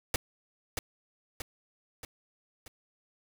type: noise with echo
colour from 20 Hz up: pink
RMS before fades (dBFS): -28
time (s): 0.14-0.16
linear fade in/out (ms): 2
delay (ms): 630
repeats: 4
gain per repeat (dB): -5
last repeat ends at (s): 2.68
effects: none